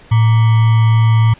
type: tone with sample-and-hold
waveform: sine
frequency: 112.1 Hz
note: A2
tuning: 33 cents sharp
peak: -7 dBFS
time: 0.11-1.34 s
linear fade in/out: 10 ms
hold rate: 1050 Hz
effects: pink hiss -43 dBFS RMS until 1.39 s + resampled to 8000 Hz